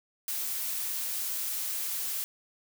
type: noise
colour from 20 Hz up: blue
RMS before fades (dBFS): -33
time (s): 0.28-2.24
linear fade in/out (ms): 0
effects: none